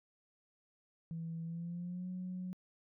sine tone with pitch glide, 164.81 to 182.87 Hz, E3 to F#3, 0 to -20 cents, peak -38 dBFS, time 1.11-2.53 s, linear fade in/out 0 ms, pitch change +180 cents, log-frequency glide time 1.44-2.08 s, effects tanh soft clip ceiling -34 dBFS

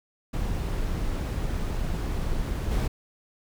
brown noise with level steps, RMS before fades -28 / -24 dBFS, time 0.33-2.88 s, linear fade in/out 10 ms, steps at 2.71 s, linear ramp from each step 5 ms, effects none

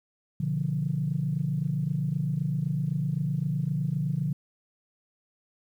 sine chord, B diminished, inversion none, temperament equal with one note detuned, 123.04 / 146.83 / 174.61 Hz, B2 / D3 / F3, -6 / 0 / 0 cents, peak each -33 / -27 / -30 dBFS, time 0.4-4.33 s, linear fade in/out 5 ms, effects tanh soft clip ceiling -16 dBFS + 10-bit

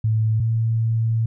sine tone pair in turn, 110 / 113.16 Hz, A2 / A2, 0 / +49 cents, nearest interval unison, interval 49 cents, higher second, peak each -16 / -17 dBFS, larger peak first, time 0.04-0.4 / 0.4-1.26 s, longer second, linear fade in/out 5 ms, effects none

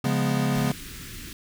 square chord, C# dominant seventh, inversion none, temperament equal, 138.59 / 174.61 / 207.7 / 246.9 Hz, C#3 / E#3 / G#3 / B3, 0 / 0 / 0 / 0 cents, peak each -26 / -31 / -29 / -28 dBFS, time 0.04-0.72 s, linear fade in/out 5 ms
pink band-stop noise, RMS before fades -39 dBFS, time 0.55-1.33 s, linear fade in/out 2 ms, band 340 to 1500 Hz, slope 24 dB/octave
effects none

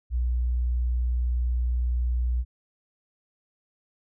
sine tone, 60.8 Hz, B1, 26 cents flat, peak -22 dBFS, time 0.1-2.45 s, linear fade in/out 50 ms, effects none

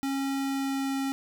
square tone with pitch glide, 273.1 to 271.2 Hz, C#4 to C#4, -26 to -38 cents, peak -28 dBFS, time 0.03-1.12 s, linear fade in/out 0 ms, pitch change -12 cents, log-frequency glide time 0.36-1 s, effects none

